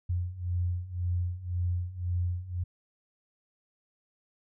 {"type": "beating tone pair", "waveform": "sine", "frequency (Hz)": [87.5, 89.4], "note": ["F2", "F2"], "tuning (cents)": [4, 41], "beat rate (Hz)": 1.9, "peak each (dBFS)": [-33, -30], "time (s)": [0.09, 2.64], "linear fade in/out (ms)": 10, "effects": []}